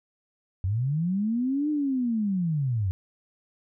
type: linear two-way sweep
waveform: sine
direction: up then down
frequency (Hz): 87.8 to 305.4 to 87.8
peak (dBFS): -23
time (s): 0.64-2.91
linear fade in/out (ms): 0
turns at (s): 1.7
effects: none